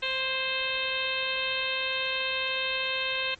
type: harmonic tone with a mistuned harmonic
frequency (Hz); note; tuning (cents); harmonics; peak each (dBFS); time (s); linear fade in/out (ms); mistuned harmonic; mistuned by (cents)
523.3; C5; 0; 1 / 2 / 3 / 4 / 5 / 6 / 7 / 8; -36 / -38 / -36 / -37 / -31 / -34 / -35 / -40; 0.02-3.35; 10; 3; +21
effects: pink hiss -55 dBFS RMS until 3.39 s + MP3 32 kbps